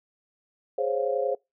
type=chord; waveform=sine; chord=Db major seventh; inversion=second; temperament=equal; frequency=415.3 / 523.3 / 554.4 / 698.5 Hz; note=Ab4 / C5 / Db5 / F5; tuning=0 / 0 / 0 / 0 cents; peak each=-30 / -27 / -29 / -33 dBFS; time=0.78-1.35 s; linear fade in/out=5 ms; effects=noise-tail reverb RT60 0.2 s tail -25 dB re dry